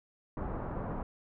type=low-pass noise; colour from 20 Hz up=pink; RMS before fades=-37 dBFS; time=0.37-1.03 s; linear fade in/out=2 ms; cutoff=1200 Hz; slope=24 dB/octave; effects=none